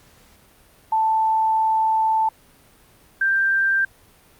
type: tone pair in turn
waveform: sine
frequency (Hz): 882 / 1577.5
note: A5 / G6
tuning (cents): +4 / +10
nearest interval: minor seventh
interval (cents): 1006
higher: second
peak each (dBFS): -16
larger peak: neither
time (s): 0.92-2.29 / 3.21-3.85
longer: first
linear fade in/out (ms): 5
effects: pink hiss -53 dBFS RMS until 4.39 s + Opus 48 kbps